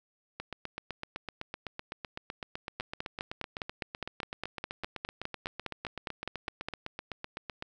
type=two click trains; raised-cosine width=0.3 ms; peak=-18 / -21 dBFS; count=20 / 58; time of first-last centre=2.8-6.685 / 0.4-7.624 s; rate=4.89 / 7.89 Hz; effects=none

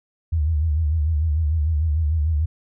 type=tone with vibrato; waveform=sine; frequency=77.78 Hz; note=D#2; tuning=in tune; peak=-17 dBFS; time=0.32-2.46 s; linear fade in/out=10 ms; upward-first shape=sine; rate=6.7 Hz; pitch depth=110 cents each way; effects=none

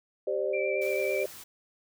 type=chord; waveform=sine; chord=G suspended fourth; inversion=none; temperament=equal with one note detuned; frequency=392 / 523.3 / 597.3 Hz; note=G4 / C5 / D5; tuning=0 / 0 / +29 cents; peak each=-31 dBFS; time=0.27-1.26 s; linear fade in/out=5 ms
type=tone with vibrato; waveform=sine; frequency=2341 Hz; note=D7; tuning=6 cents flat; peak=-33 dBFS; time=0.53-1.24 s; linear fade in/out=10 ms; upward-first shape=sine; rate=9 Hz; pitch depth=20 cents each way
type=noise; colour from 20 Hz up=white; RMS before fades=-46 dBFS; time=0.81-1.44 s; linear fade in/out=10 ms
effects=none

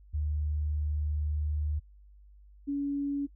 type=tone pair in turn; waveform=sine; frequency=75.1 / 282.9 Hz; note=D2 / C#4; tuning=+39 / +35 cents; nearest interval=octave + major seventh; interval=2296 cents; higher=second; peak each=-28 dBFS; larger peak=neither; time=0.13-1.8 / 2.67-3.27 s; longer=first; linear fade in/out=20 ms; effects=noise-tail reverb RT60 0.1 s tail -22 dB re dry + added 50 Hz sine -52 dBFS peak until 3.35 s

